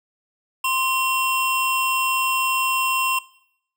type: tone pair together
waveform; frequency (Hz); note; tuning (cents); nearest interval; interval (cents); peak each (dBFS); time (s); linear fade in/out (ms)
square; 1043.9 / 2739; C6 / F7; -4 / -34; octave + perfect fourth; 1670; -23; 0.64-3.19; 5
effects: noise-tail reverb RT60 0.7 s tail -19 dB re dry